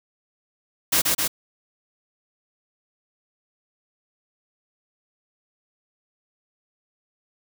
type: noise with echo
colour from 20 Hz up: white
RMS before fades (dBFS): -19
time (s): 0.92-1.02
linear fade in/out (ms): 10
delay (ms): 130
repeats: 2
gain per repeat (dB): -2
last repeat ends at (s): 1.28
effects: none